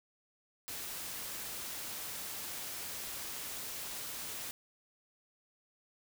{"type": "noise", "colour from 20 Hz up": "white", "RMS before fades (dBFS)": -42, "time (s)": [0.68, 4.51], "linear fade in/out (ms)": 0, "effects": []}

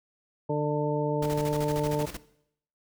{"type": "harmonic tone", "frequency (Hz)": 148.7, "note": "D3", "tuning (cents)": 22, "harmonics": [1, 2, 3, 4, 6], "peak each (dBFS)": [-30, -32, -29, -32, -34], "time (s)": [0.49, 2.06], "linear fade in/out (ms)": 10}
{"type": "noise with tremolo", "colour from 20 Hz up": "pink", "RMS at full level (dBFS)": -37, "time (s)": [1.22, 2.17], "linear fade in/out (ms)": 5, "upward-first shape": "square", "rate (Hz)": 13, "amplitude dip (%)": 70}
{"effects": ["noise-tail reverb RT60 0.7 s tail -18 dB re dry"]}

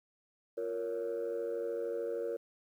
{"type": "chord", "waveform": "sine", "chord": "Bb minor", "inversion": "second", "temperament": "just", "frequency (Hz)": [349.6, 466.2, 559.4], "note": ["F4", "Bb4", "Db5"], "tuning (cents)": [2, 0, 16], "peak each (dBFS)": [-40, -34, -38], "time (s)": [0.57, 2.37], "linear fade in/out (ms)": 10, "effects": ["tanh soft clip ceiling -29 dBFS", "11-bit"]}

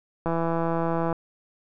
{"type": "click train", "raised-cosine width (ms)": 1, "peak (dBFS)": -13, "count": 145, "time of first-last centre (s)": [0.26, 1.127], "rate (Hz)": 166, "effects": []}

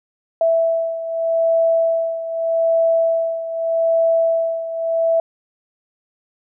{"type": "beating tone pair", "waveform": "sine", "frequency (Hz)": [659.3, 660.12], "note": ["E5", "E5"], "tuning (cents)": [0, 2], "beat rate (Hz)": 0.82, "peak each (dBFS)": [-16, -21], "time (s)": [0.41, 5.2], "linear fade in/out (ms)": 2, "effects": []}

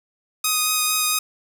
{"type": "tone with vibrato", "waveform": "5% pulse", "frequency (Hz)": 1248, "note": "D#6", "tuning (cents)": 5, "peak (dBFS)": -7, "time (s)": [0.44, 1.19], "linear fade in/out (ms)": 5, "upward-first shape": "sine", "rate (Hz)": 4.4, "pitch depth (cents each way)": 12, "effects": []}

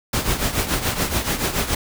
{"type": "noise with tremolo", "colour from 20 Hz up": "pink", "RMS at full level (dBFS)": -19, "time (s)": [0.13, 1.75], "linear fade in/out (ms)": 5, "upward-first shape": "triangle", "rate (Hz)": 7, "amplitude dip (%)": 75, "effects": []}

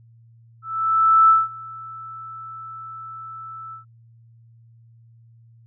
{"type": "tone with ADSR envelope", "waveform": "sine", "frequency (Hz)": 1318.5, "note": "E6", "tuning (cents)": 0, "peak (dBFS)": -9, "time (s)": [0.62, 3.85], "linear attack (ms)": 670, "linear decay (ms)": 190, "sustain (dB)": -24, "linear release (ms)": 120, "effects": ["added 115 Hz sine -48 dBFS peak until 5.66 s"]}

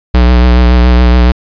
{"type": "tone with vibrato", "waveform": "square", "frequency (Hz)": 61.1, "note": "B1", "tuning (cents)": -18, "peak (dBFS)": -4, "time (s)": [0.14, 1.32], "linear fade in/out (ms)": 5, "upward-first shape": "triangle", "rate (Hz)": 7.1, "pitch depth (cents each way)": 44, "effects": ["resampled to 11025 Hz", "7-bit"]}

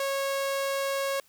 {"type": "tone", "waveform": "sawtooth", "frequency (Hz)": 549, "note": "C#5", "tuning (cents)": -17, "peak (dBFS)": -23, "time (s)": [0, 1.2], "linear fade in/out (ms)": 2, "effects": ["white hiss -62 dBFS RMS until 1.28 s"]}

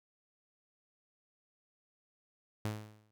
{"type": "tone with exponential decay", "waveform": "sawtooth", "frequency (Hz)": 106.9, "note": "A2", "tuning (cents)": -49, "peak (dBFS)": -28, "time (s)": [2.65, 3.11], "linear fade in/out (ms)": 0, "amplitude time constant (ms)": 98, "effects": []}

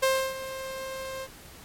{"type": "tone with ADSR envelope", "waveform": "sawtooth", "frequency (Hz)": 529, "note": "C5", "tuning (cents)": 19, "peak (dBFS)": -16, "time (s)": [0.02, 1.28], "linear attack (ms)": 13, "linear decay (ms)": 300, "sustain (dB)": -14, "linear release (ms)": 47, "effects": ["pink hiss -48 dBFS RMS until 1.64 s", "MP3 64 kbps"]}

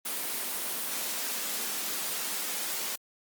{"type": "high-pass noise", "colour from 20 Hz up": "white", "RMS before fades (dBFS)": -33, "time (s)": [0.05, 2.96], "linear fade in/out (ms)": 10, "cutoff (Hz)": 180, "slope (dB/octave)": 48, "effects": ["Opus 24 kbps"]}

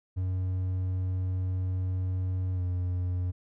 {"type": "tone with pitch glide", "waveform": "triangle", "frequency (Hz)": [92.5, 90.02], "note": ["F#2", "F#2"], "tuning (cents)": [0, -47], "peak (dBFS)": -25, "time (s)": [0.16, 3.32], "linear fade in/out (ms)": 20, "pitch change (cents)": -47, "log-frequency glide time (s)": [2.54, 2.61], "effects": []}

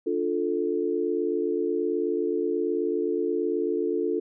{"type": "chord", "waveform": "sine", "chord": "D minor", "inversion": "none", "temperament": "just", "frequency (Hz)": [293.7, 352.4, 440.5], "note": ["D4", "F4", "A4"], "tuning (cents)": [0, 16, 2], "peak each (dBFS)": [-30, -27, -27], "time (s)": [0.06, 4.2], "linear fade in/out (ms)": 10, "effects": []}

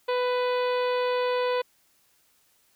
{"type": "harmonic tone", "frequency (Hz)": 496.8, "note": "B4", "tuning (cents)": 10, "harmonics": [1, 2, 3, 4, 5, 6, 7, 8, 9], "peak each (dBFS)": [-24, -30, -38, -40, -39, -44, -42, -46, -46], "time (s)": [0.08, 1.62], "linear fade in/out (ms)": 10, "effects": ["white hiss -65 dBFS RMS until 2.75 s"]}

